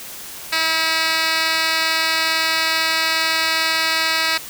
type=tone with band-pass filter; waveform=10% pulse; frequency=322.3 Hz; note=E4; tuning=39 cents flat; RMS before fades=-19 dBFS; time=0.52-4.38 s; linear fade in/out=10 ms; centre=3400 Hz; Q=2.1; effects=white hiss -34 dBFS RMS until 4.49 s